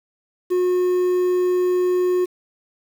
triangle tone with quantisation, 362.1 Hz, F#4, 37 cents flat, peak -14 dBFS, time 0.5-2.26 s, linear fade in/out 20 ms, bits 7, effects none

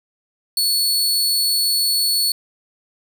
sawtooth tone, 4414 Hz, C#8, 8 cents flat, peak -13 dBFS, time 0.57-2.32 s, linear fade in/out 2 ms, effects none

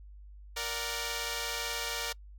5% pulse chord, Bb augmented, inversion none, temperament equal, 466.2 / 587.3 / 740 Hz, Bb4 / D5 / F#5, 0 / 0 / 0 cents, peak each -24 / -27 / -29 dBFS, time 0.56-2.13 s, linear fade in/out 10 ms, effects noise-tail reverb RT60 0.1 s tail -25 dB re dry + added 50 Hz sine -47 dBFS peak until 2.38 s

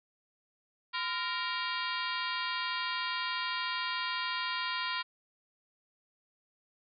harmonic tone with a mistuned harmonic, 466.2 Hz, A#4, in tune, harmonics 2 / 3 / 4 / 5 / 6 / 7 / 8 / 9 / 10, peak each -37 / -39 / -40 / -41 / -42 / -42 / -43 / -44 / -44 dBFS, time 0.93-5.03 s, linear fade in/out 20 ms, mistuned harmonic 2, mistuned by +150 cents, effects none

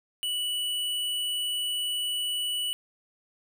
square tone, 2954 Hz, F#7, 3 cents flat, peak -28 dBFS, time 0.23-2.73 s, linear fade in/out 0 ms, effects none

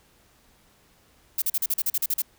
violet noise bursts, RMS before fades -24 dBFS, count 11, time 1.38-2.22 s, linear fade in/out 5 ms, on 40 ms, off 40 ms, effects pink hiss -60 dBFS RMS until 2.38 s

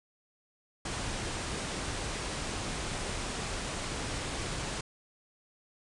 pink low-pass noise, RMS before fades -36 dBFS, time 0.85-4.81 s, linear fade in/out 5 ms, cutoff 9700 Hz, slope 96 dB/octave, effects none

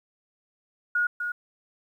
sine tone with echo, 1442 Hz, F#6, 45 cents flat, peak -21 dBFS, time 0.95-1.07 s, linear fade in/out 5 ms, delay 250 ms, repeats 1, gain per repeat -6 dB, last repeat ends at 1.32 s, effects 10-bit

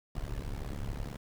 brown noise with amplitude modulation, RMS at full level -33 dBFS, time 0.15-1.17 s, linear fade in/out 5 ms, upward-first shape sine, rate 70.7 Hz, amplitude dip 95%, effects none

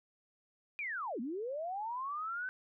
sine linear two-way sweep, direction down then up, 2463 to 215.2 to 1536 Hz, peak -36 dBFS, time 0.79-2.49 s, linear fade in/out 0 ms, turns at 1.2 s, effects none

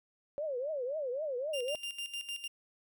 sine tone with vibrato, 554.4 Hz, C#5, in tune, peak -33 dBFS, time 0.38-1.75 s, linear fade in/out 0 ms, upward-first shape triangle, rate 3.8 Hz, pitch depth 270 cents each way
40% pulse tone with tremolo, 2797 Hz, F7, 2 cents sharp, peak -35 dBFS, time 1.53-2.48 s, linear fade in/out 10 ms, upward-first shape square, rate 6.6 Hz, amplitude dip 70%
effects none

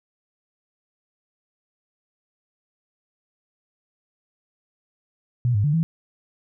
sine tone with pitch steps, 121.9 / 102.7 / 147.5 / 163.5 Hz, B2 / G#2 / D3 / E3, -22 / -19 / +8 / -14 cents, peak -17 dBFS, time 5.45-5.83 s, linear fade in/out 0 ms, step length 95 ms, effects none

